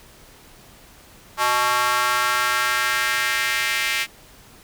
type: tone with high-pass filter sweep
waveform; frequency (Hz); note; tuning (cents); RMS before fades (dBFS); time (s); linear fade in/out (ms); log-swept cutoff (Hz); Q
square; 123.47; B2; 0; -21; 1.37-4.07; 50; 1000 to 2200; 2.3
effects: pink hiss -48 dBFS RMS until 4.63 s